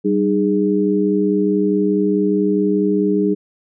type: tone cluster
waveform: sine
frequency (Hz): 194.7 / 306.5 / 411.2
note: G3 / D#4 / G#4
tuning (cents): -12 / -26 / -17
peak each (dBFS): -18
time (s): 0.04-3.35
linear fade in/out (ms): 20
effects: none